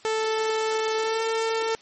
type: tone with pitch glide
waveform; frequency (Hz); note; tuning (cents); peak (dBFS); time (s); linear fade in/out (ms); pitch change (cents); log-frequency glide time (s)
sawtooth; 440 to 449.2; A4 to A4; 0 to +36; -19; 0.05-1.75; 0; +36; 0.96-1.22
effects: white hiss -52 dBFS RMS until 1.81 s + MP3 32 kbps